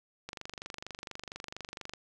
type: click train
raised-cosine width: 0.2 ms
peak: -23 dBFS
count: 41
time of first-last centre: 0.29-1.936 s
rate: 24.3 Hz
effects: none